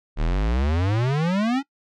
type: exponential sweep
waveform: square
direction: up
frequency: 35.79 to 285.4 Hz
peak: -20 dBFS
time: 0.16-1.63 s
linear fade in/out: 50 ms
effects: noise-tail reverb RT60 0.1 s tail -21 dB re dry + low-pass 4000 Hz 12 dB/octave